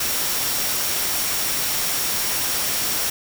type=tone in noise; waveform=sine; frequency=5588 Hz; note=F8; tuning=in tune; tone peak=-31 dBFS; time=0-3.1 s; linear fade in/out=5 ms; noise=white; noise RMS=-23 dBFS; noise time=0-3.1 s; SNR=-11 dB; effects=none